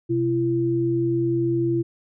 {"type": "tone pair together", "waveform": "sine", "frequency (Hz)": [127.9, 338.3], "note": ["C3", "E4"], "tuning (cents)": [-39, 45], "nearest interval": "octave + perfect fourth", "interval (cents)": 1684, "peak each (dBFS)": [-25, -20], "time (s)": [0.09, 1.83], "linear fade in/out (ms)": 20, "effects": []}